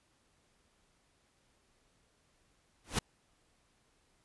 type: noise with exponential growth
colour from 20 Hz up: pink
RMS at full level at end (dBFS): -27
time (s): 2.84-2.99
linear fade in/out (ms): 5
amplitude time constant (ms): 31
effects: pink hiss -72 dBFS RMS until 4.24 s + resampled to 24000 Hz